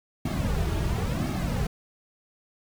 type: noise with flanger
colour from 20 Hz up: brown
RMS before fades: -27 dBFS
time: 0.25-1.67 s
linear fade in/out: 5 ms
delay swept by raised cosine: 2 to 4 ms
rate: 0.95 Hz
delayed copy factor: -1
effects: none